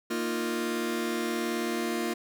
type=chord; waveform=sawtooth; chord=Bb suspended fourth; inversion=none; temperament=just; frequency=233.1 / 310.8 / 349.6 Hz; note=Bb3 / Eb4 / F4; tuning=0 / -2 / +2 cents; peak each=-28 / -32 / -27 dBFS; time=0.1-2.14 s; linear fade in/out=10 ms; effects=none